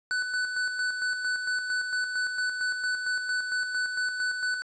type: tone with tremolo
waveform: square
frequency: 1496 Hz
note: F#6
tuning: 19 cents sharp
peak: -26 dBFS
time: 0.11-4.62 s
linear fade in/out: 0 ms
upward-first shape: square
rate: 4.4 Hz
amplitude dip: 45%
effects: resampled to 16000 Hz + 10-bit